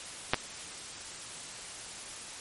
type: clicks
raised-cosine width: 0.3 ms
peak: -7 / -12 dBFS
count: 2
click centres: 0.335 / 0.343 s
effects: white hiss -43 dBFS RMS until 2.4 s + MP3 48 kbps